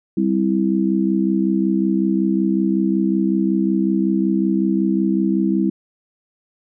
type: chord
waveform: sine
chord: C major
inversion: second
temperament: just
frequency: 196.22 / 261.6 / 327 Hz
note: G3 / C4 / E4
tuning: +2 / 0 / -14 cents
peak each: -18 / -22 / -19 dBFS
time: 0.17-5.7 s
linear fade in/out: 5 ms
effects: none